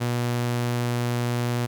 sawtooth tone, 120.7 Hz, B2, 39 cents flat, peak -19 dBFS, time 0-1.67 s, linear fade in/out 20 ms, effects none

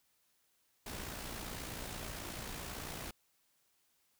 pink noise with amplitude modulation, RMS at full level -42 dBFS, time 0.86-3.11 s, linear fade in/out 5 ms, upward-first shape sine, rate 58.3 Hz, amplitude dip 45%, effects white hiss -75 dBFS RMS until 4.19 s

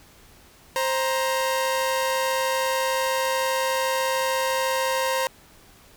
sawtooth tone pair together, 526 / 938.3 Hz, C5 / A#5, +9 / +11 cents, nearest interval minor seventh, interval 1002 cents, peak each -20 / -22 dBFS, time 0.76-5.27 s, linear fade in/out 0 ms, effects pink hiss -52 dBFS RMS until 5.96 s

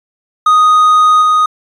triangle tone with level steps, 1244.5 Hz, D#6, in tune, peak -3 / -5 dBFS, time 0.46-1.46 s, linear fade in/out 5 ms, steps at 1.21 s, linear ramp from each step 20 ms, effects resampled to 24000 Hz

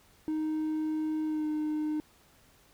triangle tone with pitch glide, 311.1 to 305.4 Hz, D#4 to D#4, 0 to -32 cents, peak -26 dBFS, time 0.28-2 s, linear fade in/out 0 ms, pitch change -32 cents, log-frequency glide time 1.25-1.47 s, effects tanh soft clip ceiling -22 dBFS + pink hiss -62 dBFS RMS until 2.73 s

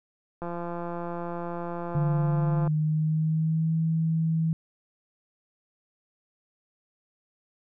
click train, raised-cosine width 1 ms, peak -21 dBFS, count 389, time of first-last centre 0.42-2.676 s, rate 172 Hz
sine tone with pitch glide, 150 to 161.7 Hz, D3 to E3, +37 to -33 cents, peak -22 dBFS, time 1.95-4.53 s, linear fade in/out 0 ms, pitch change +130 cents, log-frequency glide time 2.3-3.75 s
effects none

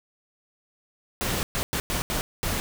pink noise bursts at uneven times, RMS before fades -27 dBFS, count 6, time 1.21-1.43 / 1.55-1.63 / 1.73-1.8 / 1.9-2.02 / 2.1-2.21 / 2.43-2.6 s, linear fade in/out 0 ms, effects none

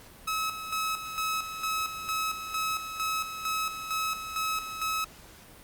sawtooth tone with tremolo, 1287 Hz, E6, 42 cents flat, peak -24 dBFS, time 0.27-5.05 s, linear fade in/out 10 ms, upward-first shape square, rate 2.2 Hz, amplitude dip 60%, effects pink hiss -51 dBFS RMS until 5.63 s + Opus 48 kbps

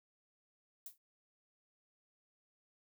violet noise with exponential decay, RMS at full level -43 dBFS, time 0.86-0.98 s, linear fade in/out 2 ms, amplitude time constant 25 ms, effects none

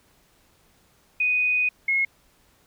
sine tone pair in turn, 2489 / 2166 Hz, D#7 / C#7, 0 / -41 cents, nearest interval major second, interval 241 cents, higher first, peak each -19 dBFS, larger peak neither, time 1.2-1.69 / 1.88-2.05 s, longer first, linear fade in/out 5 ms, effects pink hiss -61 dBFS RMS until 2.66 s

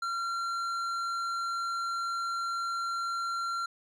sine tone with tanh clipping, 1371 Hz, F6, 32 cents flat, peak -32 dBFS, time 0.02-3.66 s, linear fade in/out 5 ms, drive 11 dB, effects none

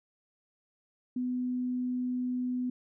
sine tone, 250 Hz, B3, 21 cents sharp, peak -29 dBFS, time 1.16-2.7 s, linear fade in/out 5 ms, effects none

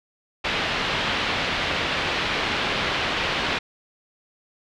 white low-pass noise, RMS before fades -25 dBFS, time 0.44-3.59 s, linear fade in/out 10 ms, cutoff 3500 Hz, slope 24 dB/octave, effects none

